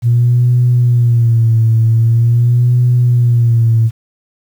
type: tone with vibrato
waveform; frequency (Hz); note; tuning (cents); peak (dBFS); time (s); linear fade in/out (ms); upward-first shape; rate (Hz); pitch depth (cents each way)
sine; 117.7; A#2; +17; -6; 0.02-3.91; 50; sine; 0.44; 75
effects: tanh soft clip ceiling -2 dBFS + 7-bit